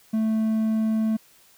triangle tone with hard clipping, 220 Hz, A3, in tune, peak -21 dBFS, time 0.13-1.17 s, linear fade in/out 10 ms, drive 6 dB, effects white hiss -56 dBFS RMS until 1.57 s

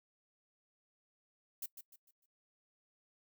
violet noise with echo, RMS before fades -41 dBFS, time 1.62-1.66 s, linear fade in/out 5 ms, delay 150 ms, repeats 4, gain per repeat -9 dB, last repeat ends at 2.26 s, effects noise-tail reverb RT60 0.1 s tail -20 dB re dry

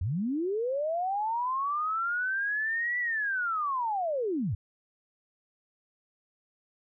sine linear two-way sweep, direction up then down, 76 to 1975.5 to 76 Hz, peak -27 dBFS, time 0.01-4.55 s, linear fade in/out 5 ms, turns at 2.99 s, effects none

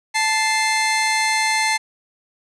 sawtooth tone pair together, 877 / 2091 Hz, A5 / C7, -6 / -2 cents, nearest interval octave + minor third, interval 1504 cents, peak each -16 dBFS, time 0.14-1.78 s, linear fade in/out 20 ms, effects resampled to 24000 Hz + 8-bit

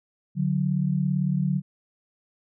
sine tone pair together, 145.9 / 183.82 Hz, D3 / F#3, -11 / -11 cents, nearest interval major third, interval 400 cents, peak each -24 dBFS, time 0.35-1.62 s, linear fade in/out 50 ms, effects none

